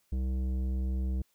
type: tone with tanh clipping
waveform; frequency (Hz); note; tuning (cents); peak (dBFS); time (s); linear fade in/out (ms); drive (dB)
sine; 64.4; C2; -27; -30; 0.12-1.22; 5; 12
effects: white hiss -72 dBFS RMS until 1.34 s